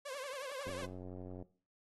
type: tone with vibrato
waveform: sawtooth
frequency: 544 Hz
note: C#5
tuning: 33 cents flat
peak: -38 dBFS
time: 0.05-0.86 s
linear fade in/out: 10 ms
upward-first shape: triangle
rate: 11 Hz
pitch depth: 140 cents each way
type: click train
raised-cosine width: 2 ms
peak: -34 dBFS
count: 70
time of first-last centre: 0.67-1.424 s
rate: 91.5 Hz
effects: noise-tail reverb RT60 0.4 s tail -17 dB re dry + AAC 32 kbps